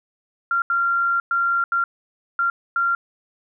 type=tone bursts at uneven times; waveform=sine; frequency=1382 Hz; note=F6; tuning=19 cents flat; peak=-17 dBFS; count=6; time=0.51-0.62 / 0.7-1.2 / 1.31-1.64 / 1.72-1.84 / 2.39-2.5 / 2.76-2.95 s; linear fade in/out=2 ms; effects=none